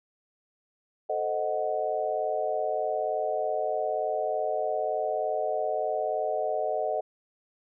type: chord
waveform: sine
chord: A diminished seventh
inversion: none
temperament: equal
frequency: 440 / 523.3 / 622.3 / 740 Hz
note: A4 / C5 / Eb5 / Gb5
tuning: 0 / 0 / 0 / 0 cents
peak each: -33 / -35 / -29 / -31 dBFS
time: 1.09-7.01 s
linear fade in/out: 10 ms
effects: none